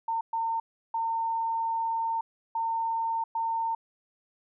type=tone bursts at uneven times; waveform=sine; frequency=909 Hz; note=A#5; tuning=44 cents flat; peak=-26 dBFS; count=5; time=0.08-0.21 / 0.33-0.6 / 0.94-2.21 / 2.55-3.24 / 3.35-3.75 s; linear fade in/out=5 ms; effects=none